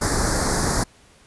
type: band-stop noise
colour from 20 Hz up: pink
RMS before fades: -21 dBFS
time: 0.01-0.84 s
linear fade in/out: 10 ms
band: 1900 to 4400 Hz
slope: 48 dB/octave
effects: pink hiss -53 dBFS RMS until 1.26 s + resampled to 24000 Hz